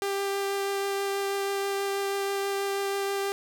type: tone with vibrato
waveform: sawtooth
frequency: 396 Hz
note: G4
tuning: 18 cents sharp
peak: -23 dBFS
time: 0.02-3.32 s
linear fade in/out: 0 ms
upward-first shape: triangle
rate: 6.2 Hz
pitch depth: 10 cents each way
effects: none